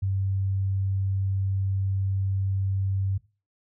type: tone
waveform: sine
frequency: 96.8 Hz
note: G2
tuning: 21 cents flat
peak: -23 dBFS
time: 0.02-3.18 s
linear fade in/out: 10 ms
effects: noise-tail reverb RT60 0.3 s tail -18 dB re dry